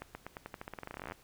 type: accelerating click train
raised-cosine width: 0.5 ms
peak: -26 dBFS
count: 24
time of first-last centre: 0.02-1.121 s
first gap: 130 ms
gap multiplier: 0.89
effects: pink hiss -62 dBFS RMS until 1.23 s